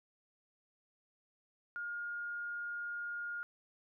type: tone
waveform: sine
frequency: 1421 Hz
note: F6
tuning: 30 cents sharp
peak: -38 dBFS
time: 1.76-3.43 s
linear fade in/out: 0 ms
effects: none